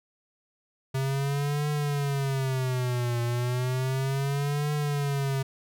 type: tone with vibrato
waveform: square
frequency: 132.9 Hz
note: C3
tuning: 27 cents sharp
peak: -26 dBFS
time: 0.94-5.43 s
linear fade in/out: 10 ms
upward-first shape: triangle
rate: 0.33 Hz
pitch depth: 200 cents each way
effects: none